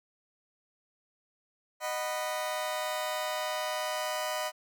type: chord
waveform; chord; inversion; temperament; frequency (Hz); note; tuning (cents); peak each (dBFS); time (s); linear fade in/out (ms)
sawtooth; B major; first; just; 617.4 / 740.8 / 987.8; D#5 / F#5 / B5; -14 / +2 / 0; -30 / -34 / -33; 1.8-4.52; 50
effects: none